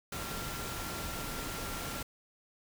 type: tone in noise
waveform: sine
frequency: 1374 Hz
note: F6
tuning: 29 cents flat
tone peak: -46 dBFS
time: 0.12-2.03 s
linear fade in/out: 5 ms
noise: pink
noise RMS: -39 dBFS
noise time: 0.12-2.03 s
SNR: -10 dB
effects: none